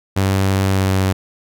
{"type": "tone with pitch glide", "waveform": "sawtooth", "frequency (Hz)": [96.6, 95.11], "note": ["G2", "F#2"], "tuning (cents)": [-25, 48], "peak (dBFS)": -10, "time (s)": [0.16, 1.13], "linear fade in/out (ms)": 10, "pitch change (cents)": -27, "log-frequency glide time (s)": [0.65, 0.96], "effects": []}